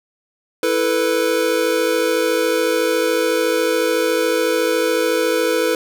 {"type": "chord", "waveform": "square", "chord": "E suspended fourth", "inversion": "none", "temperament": "equal", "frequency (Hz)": [329.6, 440, 493.9], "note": ["E4", "A4", "B4"], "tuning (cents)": [0, 0, 0], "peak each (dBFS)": [-23, -21, -19], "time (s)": [0.63, 5.75], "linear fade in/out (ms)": 2, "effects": []}